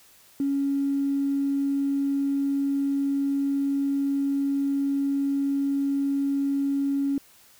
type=tone; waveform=triangle; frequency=278.2 Hz; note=C#4; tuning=6 cents sharp; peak=-18 dBFS; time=0.4-7.18 s; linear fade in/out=2 ms; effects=tanh soft clip ceiling -20 dBFS + white hiss -55 dBFS RMS until 7.59 s